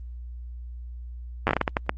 slowing click train, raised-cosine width 0.5 ms, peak -6 dBFS, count 10, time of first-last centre 1.47-1.894 s, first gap 9 ms, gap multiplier 1.39, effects added 60 Hz sine -35 dBFS peak until 1.97 s + Opus 24 kbps

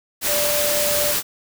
sine tone in noise, 587.3 Hz, D5, in tune, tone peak -22 dBFS, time 0.26-1.15 s, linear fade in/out 50 ms, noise white, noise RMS -21 dBFS, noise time 0.21-1.23 s, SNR -4 dB, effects none

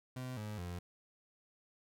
30% pulse tone with pitch steps, 127.6 / 106.07 / 88.17 Hz, C3 / G#2 / F2, -43 / +37 / +17 cents, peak -38 dBFS, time 0.16-0.79 s, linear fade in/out 5 ms, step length 210 ms, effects none

